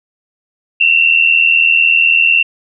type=tone pair together; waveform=sine; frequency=2678 / 2758 Hz; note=E7 / F7; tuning=+27 / -22 cents; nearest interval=minor second; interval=51 cents; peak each=-10 dBFS; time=0.8-2.43 s; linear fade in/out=10 ms; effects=none